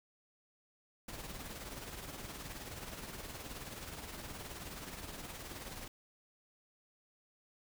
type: noise with tremolo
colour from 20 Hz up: pink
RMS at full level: -44 dBFS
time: 1.08-5.88 s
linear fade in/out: 5 ms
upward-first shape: triangle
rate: 19 Hz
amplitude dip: 55%
effects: none